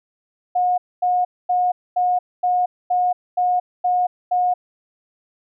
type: tone bursts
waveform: sine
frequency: 722 Hz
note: F#5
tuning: 43 cents flat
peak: -15 dBFS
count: 9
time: 0.55-4.54 s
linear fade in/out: 10 ms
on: 230 ms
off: 240 ms
effects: none